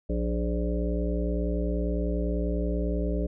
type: harmonic tone with a mistuned harmonic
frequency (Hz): 59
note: A#1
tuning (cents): +22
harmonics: 1 / 3 / 5 / 7 / 9 / 10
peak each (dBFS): -27 / -32 / -34 / -35 / -37 / -37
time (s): 0.09-3.27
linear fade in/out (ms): 10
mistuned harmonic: 9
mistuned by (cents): -37
effects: none